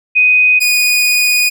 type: tone pair in turn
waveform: sine / sawtooth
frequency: 2498 / 2471 Hz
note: D#7 / D#7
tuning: +6 / -13 cents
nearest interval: unison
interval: 19 cents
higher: first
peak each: -6 dBFS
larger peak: neither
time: 0.15-0.6 / 0.6-1.5 s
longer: second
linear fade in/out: 20 ms
effects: none